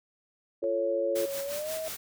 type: chord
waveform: sine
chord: F augmented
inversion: none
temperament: equal with one note detuned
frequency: 345.4 / 440 / 554.4 Hz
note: F4 / A4 / C#5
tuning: -19 / 0 / 0 cents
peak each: -33 dBFS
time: 0.62-1.26 s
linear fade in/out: 10 ms
type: tone with pitch glide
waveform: sine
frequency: 554.4 to 636.8 Hz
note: C#5 to D#5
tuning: 0 to +40 cents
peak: -32 dBFS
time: 0.64-1.88 s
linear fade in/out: 0 ms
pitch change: +240 cents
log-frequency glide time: 1.44-1.73 s
type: noise with tremolo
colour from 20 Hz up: white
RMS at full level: -37 dBFS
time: 1.15-1.97 s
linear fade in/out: 10 ms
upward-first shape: sine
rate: 5.6 Hz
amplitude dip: 60%
effects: none